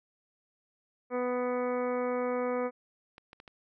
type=harmonic tone; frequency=248.1 Hz; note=B3; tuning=8 cents sharp; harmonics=1 / 2 / 3 / 4 / 5 / 6 / 7 / 8 / 9; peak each=-35 / -30 / -41 / -41 / -40 / -49 / -51 / -50 / -47 dBFS; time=1.1-2.71 s; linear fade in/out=50 ms
type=clicks; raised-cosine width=0.3 ms; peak=-32 dBFS; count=4; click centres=3.181 / 3.331 / 3.401 / 3.478 s
effects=none